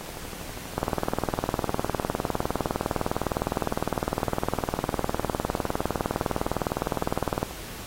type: two click trains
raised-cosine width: 1 ms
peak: -24 / -10 dBFS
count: 94 / 132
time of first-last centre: 0.01-7.51 / 0.78-7.43 s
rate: 12.4 / 19.7 Hz
effects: pink hiss -40 dBFS RMS until 7.86 s + AAC 48 kbps